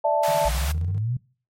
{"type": "chord", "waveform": "sine", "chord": "D suspended second", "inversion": "none", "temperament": "equal", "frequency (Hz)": [587.3, 659.3, 880], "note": ["D5", "E5", "A5"], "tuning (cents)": [0, 0, 0], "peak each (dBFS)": -22, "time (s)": [0.04, 0.49], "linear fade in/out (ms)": 10}
{"type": "high-pass noise", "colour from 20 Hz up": "pink", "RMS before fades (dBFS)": -32, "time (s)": [0.23, 0.72], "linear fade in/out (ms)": 5, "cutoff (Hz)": 550, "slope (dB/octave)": 96}
{"type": "tone with tremolo", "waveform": "triangle", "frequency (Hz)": 152.4, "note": "D#3", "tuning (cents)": -36, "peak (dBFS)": -29, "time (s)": [0.28, 0.99], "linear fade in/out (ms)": 2, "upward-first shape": "square", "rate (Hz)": 15, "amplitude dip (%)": 75}
{"type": "exponential sweep", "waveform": "sine", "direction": "up", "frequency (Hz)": [54.5, 130], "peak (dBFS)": -22, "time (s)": [0.45, 1.17], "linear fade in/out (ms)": 5}
{"effects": ["noise-tail reverb RT60 0.4 s tail -22 dB re dry", "MP3 64 kbps"]}